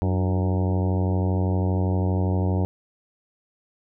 harmonic tone with a mistuned harmonic, 92.5 Hz, F#2, in tune, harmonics 1 / 2 / 3 / 4 / 5 / 6 / 7 / 8 / 9 / 10, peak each -21 / -27 / -31 / -33 / -35 / -37 / -38 / -39 / -40 / -41 dBFS, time 0.02-2.65 s, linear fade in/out 0 ms, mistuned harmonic 3, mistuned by +75 cents, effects none

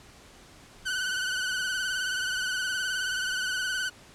sawtooth tone with vibrato, 1500 Hz, F#6, 23 cents sharp, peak -24 dBFS, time 0.85-3.9 s, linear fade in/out 20 ms, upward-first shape triangle, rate 19 Hz, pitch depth 63 cents each way, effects pink hiss -52 dBFS RMS until 4.14 s + low-pass 9000 Hz 12 dB/octave

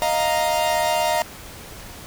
45% pulse chord, Eb suspended second, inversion none, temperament equal, 622.3 / 698.5 / 932.3 Hz, Eb5 / F5 / Bb5, 0 / 0 / 0 cents, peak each -23 dBFS, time 0.02-1.22 s, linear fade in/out 0 ms, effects pink hiss -39 dBFS RMS until 2.06 s

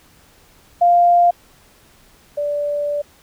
sine tone pair in turn, 698.5 / 583.5 Hz, F5 / D5, 0 / -11 cents, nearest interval minor third, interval 311 cents, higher first, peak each -9 / -18 dBFS, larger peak first, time 0.81-1.31 / 2.37-3.02 s, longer second, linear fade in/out 10 ms, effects pink hiss -51 dBFS RMS until 3.22 s

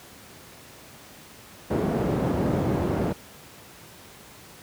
white low-pass noise, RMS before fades -24 dBFS, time 1.7-3.13 s, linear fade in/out 10 ms, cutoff 380 Hz, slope 12 dB/octave, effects pink hiss -47 dBFS RMS until 4.62 s + high-pass 80 Hz 12 dB/octave

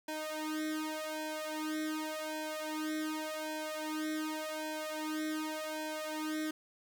sawtooth tone with flanger, 310 Hz, D#4, 6 cents flat, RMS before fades -38 dBFS, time 0.08-6.51 s, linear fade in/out 5 ms, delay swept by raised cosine 1.2 to 2.7 ms, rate 0.87 Hz, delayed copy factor +1, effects 10-bit

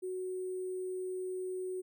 sine tone with sample-and-hold, 370 Hz, F#4, in tune, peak -35 dBFS, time 0.02-1.82 s, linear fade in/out 20 ms, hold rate 8820 Hz, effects none

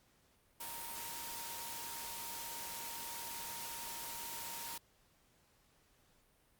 sine tone in noise, 930 Hz, A#5, 4 cents flat, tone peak -50 dBFS, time 0.6-4.78 s, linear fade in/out 5 ms, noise white, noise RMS -45 dBFS, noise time 0.6-4.78 s, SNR -8 dB, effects pink hiss -71 dBFS RMS until 6.59 s + Opus 48 kbps

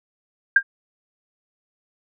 sine tone with exponential decay, 1600 Hz, G6, 35 cents sharp, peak -6 dBFS, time 0.56-0.63 s, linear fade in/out 5 ms, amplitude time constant 15 ms, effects none

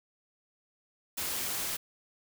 white noise, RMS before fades -34 dBFS, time 1.17-1.77 s, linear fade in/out 10 ms, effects none

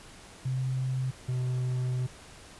sine / triangle tone pair in turn, 130 / 126.37 Hz, C3 / B2, -11 / +40 cents, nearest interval unison, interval 49 cents, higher first, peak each -27 / -25 dBFS, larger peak second, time 0.45-1.11 / 1.28-2.07 s, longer second, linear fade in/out 10 ms, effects pink hiss -50 dBFS RMS until 2.59 s + resampled to 24000 Hz

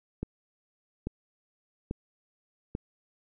click train, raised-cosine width 3 ms, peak -19 dBFS, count 4, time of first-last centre 0.23-2.751 s, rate 1.19 Hz, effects none

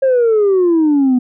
sine exponential sweep, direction down, 544 to 245.1 Hz, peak -7 dBFS, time 0.02-1.19 s, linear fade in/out 10 ms, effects tanh soft clip ceiling -7 dBFS

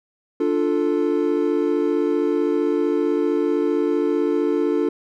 triangle chord, D minor, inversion none, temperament equal with one note detuned, 293.7 / 349.2 / 442 Hz, D4 / F4 / A4, 0 / 0 / +8 cents, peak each -20 dBFS, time 0.4-4.89 s, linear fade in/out 5 ms, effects none

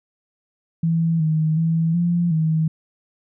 sine tone with pitch steps, 164.9 / 156.9 / 163.6 / 172.8 / 158.9 Hz, E3 / D#3 / E3 / F3 / D#3, +1 / +15 / -13 / -18 / +37 cents, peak -16 dBFS, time 0.83-2.68 s, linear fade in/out 5 ms, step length 370 ms, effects none

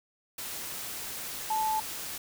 sine tone in noise, 872 Hz, A5, 16 cents flat, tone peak -26 dBFS, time 1.5-1.8 s, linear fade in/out 5 ms, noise white, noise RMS -38 dBFS, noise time 0.38-2.18 s, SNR +9 dB, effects none

